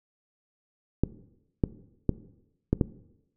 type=clicks; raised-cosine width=3 ms; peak=-9 dBFS; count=5; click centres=1.036 / 1.638 / 2.093 / 2.73 / 2.812 s; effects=noise-tail reverb RT60 0.9 s tail -17 dB re dry